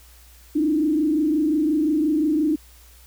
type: tone with frequency modulation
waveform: sine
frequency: 306.5 Hz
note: D#4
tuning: 26 cents flat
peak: -17 dBFS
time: 0.55-2.56 s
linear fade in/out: 10 ms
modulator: 25.7 Hz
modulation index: 0.83
effects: added 60 Hz sine -48 dBFS peak until 3.06 s + white hiss -52 dBFS RMS until 3.06 s